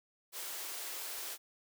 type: high-pass noise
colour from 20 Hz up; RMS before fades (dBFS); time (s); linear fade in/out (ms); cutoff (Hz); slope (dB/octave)
white; -42; 0.32-1.38; 50; 320; 48
effects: none